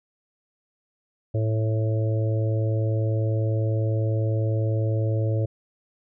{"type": "harmonic tone", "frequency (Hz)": 110, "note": "A2", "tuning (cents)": 0, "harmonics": [1, 3, 4, 5, 6], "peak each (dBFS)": [-21, -33, -34, -32, -40], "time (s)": [1.34, 5.46], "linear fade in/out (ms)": 10, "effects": []}